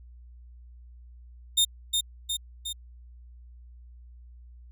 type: tone with echo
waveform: sawtooth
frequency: 3649 Hz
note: A#7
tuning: 38 cents flat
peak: -16 dBFS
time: 1.57-1.65 s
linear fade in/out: 10 ms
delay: 360 ms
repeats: 3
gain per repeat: -4 dB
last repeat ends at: 2.73 s
effects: added 60 Hz sine -46 dBFS peak until 4.71 s